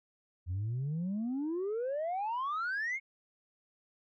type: exponential sweep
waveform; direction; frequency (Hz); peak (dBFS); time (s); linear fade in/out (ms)
sine; up; 84.8 to 2217; -30; 0.46-3; 50
effects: tanh soft clip ceiling -30 dBFS